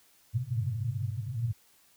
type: band-pass noise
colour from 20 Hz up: white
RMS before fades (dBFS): -32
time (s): 0.33-1.53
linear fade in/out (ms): 20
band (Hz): 100 to 130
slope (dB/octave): 96
effects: white hiss -63 dBFS RMS until 1.96 s